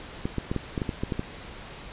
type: clicks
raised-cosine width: 3 ms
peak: -14 dBFS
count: 10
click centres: 0.255 / 0.383 / 0.515 / 0.563 / 0.778 / 0.818 / 0.892 / 1.035 / 1.122 / 1.194 s
effects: pink hiss -42 dBFS RMS until 1.92 s + resampled to 8000 Hz